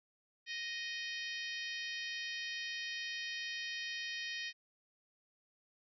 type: harmonic tone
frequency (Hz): 622.3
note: D#5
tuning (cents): 0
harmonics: 3 / 4 / 5 / 6 / 7 / 8 / 9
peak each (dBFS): -43 / -45 / -47 / -49 / -50 / -51 / -52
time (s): 0.46-4.53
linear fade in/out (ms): 50
effects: none